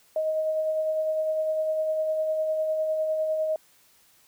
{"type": "tone with tremolo", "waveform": "sine", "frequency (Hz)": 627, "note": "D#5", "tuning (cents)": 13, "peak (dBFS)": -22, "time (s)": [0.16, 3.56], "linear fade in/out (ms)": 2, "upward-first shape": "sine", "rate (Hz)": 9.9, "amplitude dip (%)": 30, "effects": ["white hiss -60 dBFS RMS until 4.27 s"]}